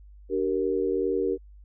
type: chord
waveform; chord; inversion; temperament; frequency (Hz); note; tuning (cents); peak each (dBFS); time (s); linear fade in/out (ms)
sine; G minor; second; equal with one note detuned; 293.7 / 383.9 / 466.2; D4 / G4 / Bb4; 0 / -36 / 0; -31 / -26 / -27; 0.29-1.38; 50
effects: added 50 Hz sine -46 dBFS peak until 1.64 s